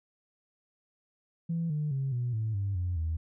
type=tone with pitch steps; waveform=sine; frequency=166.7 / 150.24 / 135.4 / 122.03 / 109.98 / 99.12 / 89.33 / 80.51 Hz; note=E3 / D3 / C#3 / B2 / A2 / G2 / F2 / E2; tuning=+20 / +40 / -40 / -20 / 0 / +20 / +40 / -40 cents; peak=-27 dBFS; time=1.49-3.17 s; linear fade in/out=10 ms; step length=210 ms; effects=tanh soft clip ceiling -24 dBFS